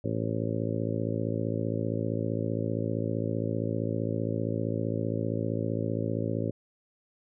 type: harmonic tone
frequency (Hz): 55.3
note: A1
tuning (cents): +9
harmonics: 2 / 3 / 4 / 5 / 6 / 7 / 8 / 9 / 10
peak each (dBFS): -32 / -35 / -36 / -35 / -39 / -37 / -43 / -38 / -38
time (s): 0.04-6.51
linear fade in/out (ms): 5
effects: none